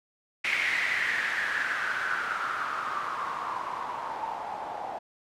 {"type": "noise with low-pass filter sweep", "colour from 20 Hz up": "blue", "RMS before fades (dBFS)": -31, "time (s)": [0.44, 4.99], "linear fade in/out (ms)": 10, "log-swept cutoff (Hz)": [2200, 750], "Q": 6.4, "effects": []}